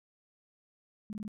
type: tone bursts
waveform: sine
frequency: 210.4 Hz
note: G#3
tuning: 23 cents sharp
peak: -37 dBFS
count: 4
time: 1.1-1.279 s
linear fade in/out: 0 ms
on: 29 ms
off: 21 ms
effects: none